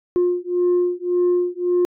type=beating tone pair; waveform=sine; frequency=354.6 / 356.4 Hz; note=F4 / F4; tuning=+26 / +35 cents; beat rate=1.8 Hz; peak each=-18 dBFS; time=0.16-1.85 s; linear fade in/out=0 ms; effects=tanh soft clip ceiling -12 dBFS